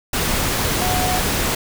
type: tone in noise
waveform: sine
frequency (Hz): 733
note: F#5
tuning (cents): -16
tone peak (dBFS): -22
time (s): 0.81-1.19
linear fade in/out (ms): 5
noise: pink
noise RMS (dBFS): -20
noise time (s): 0.13-1.55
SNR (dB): -5
effects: none

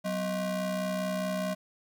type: ring-modulated tone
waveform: square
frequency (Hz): 219.2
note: A3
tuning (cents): -6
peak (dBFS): -27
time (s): 0.04-1.55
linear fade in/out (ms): 20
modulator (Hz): 406
effects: 11-bit

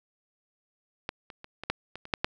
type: clicks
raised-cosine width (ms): 0.3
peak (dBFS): -15 / -27 / -27 / -21 / -10 / -23 / -27 / -9 / -9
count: 9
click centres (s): 1.091 / 1.302 / 1.444 / 1.636 / 1.7 / 1.956 / 2.054 / 2.138 / 2.245
effects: none

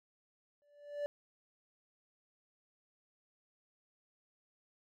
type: tone with exponential growth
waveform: triangle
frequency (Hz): 582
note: D5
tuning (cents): -16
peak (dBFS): -30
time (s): 0.62-1.06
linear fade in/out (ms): 0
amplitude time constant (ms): 94
effects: none

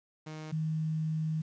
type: tone pair in turn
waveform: sawtooth / sine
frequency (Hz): 155.56 / 157.46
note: D#3 / D#3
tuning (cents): 0 / +21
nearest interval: unison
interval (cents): 21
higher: second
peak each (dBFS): -36 / -29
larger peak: second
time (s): 0.26-0.52 / 0.52-1.42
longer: second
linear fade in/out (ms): 10
effects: resampled to 16000 Hz + 10-bit

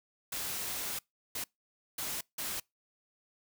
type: noise bursts at uneven times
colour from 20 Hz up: white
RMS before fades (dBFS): -37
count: 4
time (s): 0.32-0.99 / 1.35-1.44 / 1.98-2.21 / 2.38-2.6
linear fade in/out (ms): 5
effects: noise-tail reverb RT60 0.2 s tail -26 dB re dry

